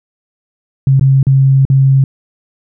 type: tone with dropouts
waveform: sine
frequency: 135 Hz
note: C#3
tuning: 45 cents flat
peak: -5 dBFS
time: 0.87-2.04 s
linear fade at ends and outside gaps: 2 ms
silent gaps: 0.996-1.01 / 1.229-1.268 / 1.652-1.7 s
effects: none